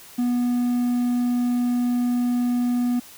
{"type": "tone", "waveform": "triangle", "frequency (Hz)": 244.1, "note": "B3", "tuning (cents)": -20, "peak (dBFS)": -17, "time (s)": [0.18, 3], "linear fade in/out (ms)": 10, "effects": ["white hiss -45 dBFS RMS until 3.17 s"]}